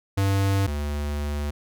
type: tone pair in turn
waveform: square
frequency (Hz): 98 / 73.16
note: G2 / D2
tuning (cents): 0 / -6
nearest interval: perfect fourth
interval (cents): 506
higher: first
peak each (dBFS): -20 / -26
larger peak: first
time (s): 0.17-0.67 / 0.67-1.51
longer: second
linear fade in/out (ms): 10
effects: none